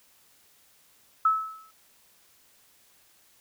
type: tone with exponential decay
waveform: sine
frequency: 1300 Hz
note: E6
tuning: 24 cents flat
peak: -16 dBFS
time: 1.25-1.71 s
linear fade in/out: 5 ms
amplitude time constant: 100 ms
effects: white hiss -61 dBFS RMS until 3.4 s